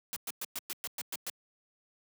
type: noise bursts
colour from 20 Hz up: white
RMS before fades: -37 dBFS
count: 9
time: 0.13-1.298 s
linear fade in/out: 0 ms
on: 32 ms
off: 110 ms
effects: high-pass 150 Hz 12 dB/octave